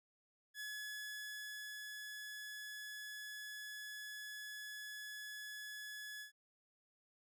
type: tone with ADSR envelope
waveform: sawtooth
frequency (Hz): 1700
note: G#6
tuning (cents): +40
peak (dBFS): -40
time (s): 0.54-6.32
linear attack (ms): 63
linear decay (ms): 1200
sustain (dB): -3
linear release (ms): 110
effects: none